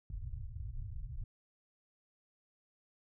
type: low-pass noise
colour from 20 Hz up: pink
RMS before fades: -42 dBFS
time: 0.1-1.24 s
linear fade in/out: 2 ms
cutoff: 130 Hz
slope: 96 dB/octave
effects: none